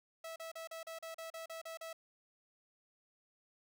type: tone bursts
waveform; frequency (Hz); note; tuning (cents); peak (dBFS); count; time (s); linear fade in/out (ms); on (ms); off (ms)
sawtooth; 653; E5; -17; -40; 11; 0.24-1.93; 5; 120; 37
effects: none